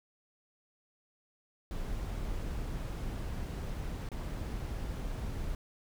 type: noise with dropouts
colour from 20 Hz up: brown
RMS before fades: -37 dBFS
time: 1.71-5.55 s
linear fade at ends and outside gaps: 1 ms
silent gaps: 4.089-4.117 s
effects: none